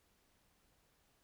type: silence
effects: pink hiss -74 dBFS RMS until 1.23 s